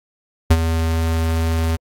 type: tone with ADSR envelope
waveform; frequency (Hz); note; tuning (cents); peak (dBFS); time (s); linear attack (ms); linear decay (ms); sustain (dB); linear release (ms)
square; 81.7; E2; -15; -7; 0.5-1.77; 11; 48; -10; 21
effects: AAC 64 kbps